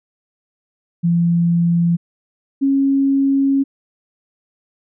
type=tone pair in turn; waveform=sine; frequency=170.6 / 274 Hz; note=F3 / C#4; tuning=-40 / -20 cents; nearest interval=minor sixth; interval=820 cents; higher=second; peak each=-12 dBFS; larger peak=neither; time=1.03-1.97 / 2.61-3.64 s; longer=second; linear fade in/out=20 ms; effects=none